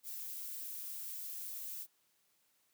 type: noise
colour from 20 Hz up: violet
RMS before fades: -44 dBFS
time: 0.03-1.87 s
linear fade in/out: 50 ms
effects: white hiss -75 dBFS RMS until 2.73 s + high-pass 80 Hz 12 dB/octave